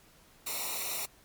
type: noise with comb filter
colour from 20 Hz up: white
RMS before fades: -35 dBFS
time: 0.46-1.06 s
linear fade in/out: 10 ms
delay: 0.62 ms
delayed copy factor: -0.9
effects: pink hiss -60 dBFS RMS until 1.24 s + MP3 96 kbps